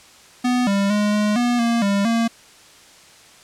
square tone with pitch steps, 248 / 198.7 / 208 / 209.6 / 242.2 / 233.4 / 199.6 / 230.1 Hz, B3 / G3 / G#3 / G#3 / B3 / A#3 / G3 / A#3, +7 / +24 / +3 / +16 / -34 / +2 / +32 / -22 cents, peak -17 dBFS, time 0.44-2.28 s, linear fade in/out 10 ms, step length 230 ms, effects white hiss -47 dBFS RMS until 3.43 s + low-pass 8000 Hz 12 dB/octave

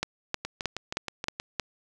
two click trains, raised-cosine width 0.2 ms, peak -15 / -10 dBFS, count 7 / 6, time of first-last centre 0.45-1.399 / 0.03-1.597 s, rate 6.32 / 3.19 Hz, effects none

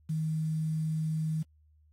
sine tone with quantisation, 157.4 Hz, D#3, 20 cents sharp, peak -28 dBFS, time 0.09-1.43 s, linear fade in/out 10 ms, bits 9, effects added 76 Hz sine -60 dBFS peak until 1.92 s + AAC 48 kbps

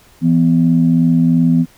sine tone pair together, 166.84 / 249.7 Hz, E3 / B3, +21 / +19 cents, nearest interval perfect fifth, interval 698 cents, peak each -11 dBFS, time 0.21-1.66 s, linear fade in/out 50 ms, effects tanh soft clip ceiling -1 dBFS + pink hiss -48 dBFS RMS until 1.77 s

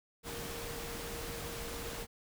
sine tone in noise, 466.2 Hz, A#4, in tune, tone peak -46 dBFS, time 0.23-2.07 s, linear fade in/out 50 ms, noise pink, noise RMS -42 dBFS, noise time 0.23-2.07 s, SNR -7 dB, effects none

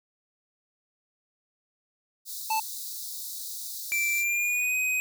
white high-pass noise, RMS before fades -37 dBFS, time 2.25-4.25 s, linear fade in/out 50 ms, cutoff 3700 Hz, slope 96 dB/octave
square tone, 880 Hz, A5, in tune, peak -25 dBFS, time 2.5-2.6 s, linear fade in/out 5 ms
square tone with pitch glide, 2343 to 2511 Hz, D7 to D#7, -5 to +15 cents, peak -25 dBFS, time 3.92-5 s, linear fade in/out 0 ms, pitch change +120 cents, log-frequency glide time 4.13-4.76 s
effects none

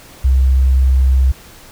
sine tone, 65.5 Hz, C2, 2 cents sharp, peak -8 dBFS, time 0.24-1.32 s, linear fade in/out 10 ms, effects pink hiss -40 dBFS RMS until 1.71 s

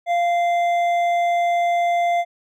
sine tone with hard clipping, 694 Hz, F5, 11 cents flat, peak -18 dBFS, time 0.06-2.25 s, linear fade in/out 50 ms, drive 7 dB, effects none

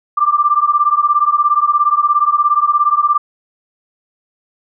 sine beating tone pair, 1174.7 / 1191.7 Hz, D6 / D6, 0 / +25 cents, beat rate 17 Hz, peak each -13 dBFS, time 0.17-3.18 s, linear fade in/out 10 ms, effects none

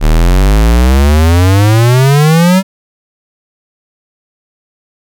square exponential sweep, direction up, 36.71 to 194.5 Hz, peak -5 dBFS, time 0-2.63 s, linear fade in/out 50 ms, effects none

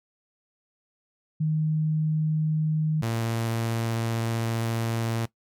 sine / sawtooth tone pair in turn, 155.56 / 114.42 Hz, D#3 / A#2, 0 / -32 cents, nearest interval perfect fourth, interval 532 cents, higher first, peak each -21 dBFS, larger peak neither, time 1.4-3.02 / 3.02-5.26 s, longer second, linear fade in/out 10 ms, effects noise-tail reverb RT60 0.1 s tail -19 dB re dry + MP3 96 kbps

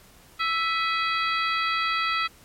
harmonic tone with a mistuned harmonic, 659.3 Hz, E5, in tune, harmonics 2 / 3 / 4 / 5 / 6 / 7, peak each -25 / -29 / -31 / -33 / -35 / -36 dBFS, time 0.39-2.28 s, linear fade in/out 20 ms, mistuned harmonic 4, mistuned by -77 cents, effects pink hiss -53 dBFS RMS until 2.44 s + MP3 64 kbps

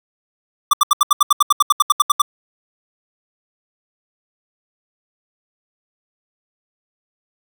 square tone bursts, 1174.7 Hz, D6, in tune, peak -9 dBFS, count 16, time 0.71-2.219 s, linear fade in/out 5 ms, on 24 ms, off 75 ms, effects none

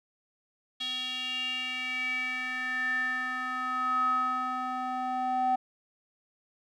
square tone with band-pass filter sweep, 254.6 Hz, C4, 47 cents flat, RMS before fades -31 dBFS, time 0.8-5.56 s, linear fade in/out 10 ms, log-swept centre 3400 to 810 Hz, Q 8.1, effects none

